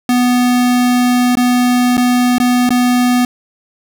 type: tone with dropouts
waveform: square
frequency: 246.9 Hz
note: B3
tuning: in tune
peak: -10 dBFS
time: 0.09-3.25 s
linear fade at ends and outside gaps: 2 ms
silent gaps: 1.354-1.371 / 1.97-1.977 / 2.383-2.4 / 2.692-2.705 s
effects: none